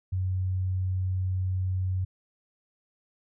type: tone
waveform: sine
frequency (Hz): 93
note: F#2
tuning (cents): +9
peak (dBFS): -25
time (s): 0.12-2.05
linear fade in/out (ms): 10
effects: none